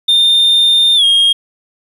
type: tone with pitch glide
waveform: sine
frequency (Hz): 3621 to 3245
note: A7 to G#7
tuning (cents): +49 to -41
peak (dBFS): -4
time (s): 0.08-1.33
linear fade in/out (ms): 10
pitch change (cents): -190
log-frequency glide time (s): 0.95-1.04
effects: tanh soft clip ceiling -6 dBFS + 7-bit

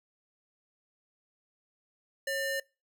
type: ring-modulated tone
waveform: square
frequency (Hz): 1174.7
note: D6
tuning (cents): 0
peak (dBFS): -28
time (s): 2.27-2.6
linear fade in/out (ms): 5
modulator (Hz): 626
effects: noise-tail reverb RT60 0.3 s tail -25 dB re dry

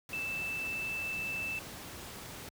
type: tone in noise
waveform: sine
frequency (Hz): 2643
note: E7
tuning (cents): +4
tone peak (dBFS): -34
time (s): 0.13-1.59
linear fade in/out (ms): 2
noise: pink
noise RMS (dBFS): -45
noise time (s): 0.09-2.49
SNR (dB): +8
effects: high-pass 60 Hz 12 dB/octave

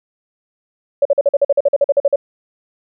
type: tone bursts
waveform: sine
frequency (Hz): 565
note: C#5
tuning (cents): +33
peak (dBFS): -8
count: 15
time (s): 1.02-2.159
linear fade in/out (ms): 5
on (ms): 33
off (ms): 46
effects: none

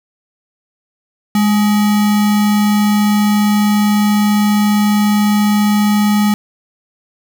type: tone with sample-and-hold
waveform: sine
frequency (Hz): 207.7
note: G#3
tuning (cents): 0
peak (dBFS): -9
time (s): 1.35-6.34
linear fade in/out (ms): 2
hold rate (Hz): 1050
effects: none

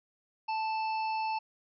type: harmonic tone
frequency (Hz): 880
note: A5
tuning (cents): 0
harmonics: 1 / 3 / 5 / 6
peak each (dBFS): -30 / -40 / -47 / -51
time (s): 0.48-1.39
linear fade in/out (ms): 10
effects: none

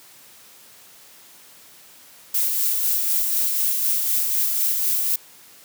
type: noise with tremolo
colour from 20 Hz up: violet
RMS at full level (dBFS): -20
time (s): 2.34-5.16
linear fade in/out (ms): 5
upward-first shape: sine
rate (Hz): 4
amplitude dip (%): 30
effects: white hiss -48 dBFS RMS until 5.64 s + high-pass 100 Hz 12 dB/octave

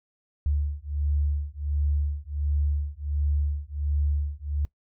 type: beating tone pair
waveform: sine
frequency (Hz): 72.2 / 73.6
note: D2 / D2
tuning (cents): -29 / +4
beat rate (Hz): 1.4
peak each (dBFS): -27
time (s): 0.46-4.65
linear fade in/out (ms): 0
effects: noise-tail reverb RT60 0.1 s tail -20 dB re dry

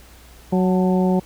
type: harmonic tone with a mistuned harmonic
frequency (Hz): 185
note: F#3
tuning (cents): 0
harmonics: 1 / 2 / 3 / 4 / 5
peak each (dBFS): -16 / -22 / -26 / -28 / -30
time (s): 0.52-1.2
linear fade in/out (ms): 10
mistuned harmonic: 5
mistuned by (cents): -70
effects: added 60 Hz sine -45 dBFS peak until 1.25 s + pink hiss -48 dBFS RMS until 1.25 s

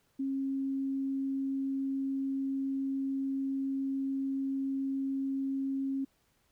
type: tone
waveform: sine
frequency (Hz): 270.7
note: C#4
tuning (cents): -41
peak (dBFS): -30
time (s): 0.19-6.05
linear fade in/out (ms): 10
effects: pink hiss -72 dBFS RMS until 6.51 s

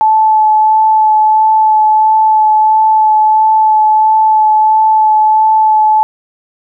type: tone with vibrato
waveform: sine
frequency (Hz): 867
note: A5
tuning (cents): -26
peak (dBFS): -5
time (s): 0.01-6.03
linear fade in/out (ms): 0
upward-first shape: sine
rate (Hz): 1.5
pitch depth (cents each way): 12
effects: none

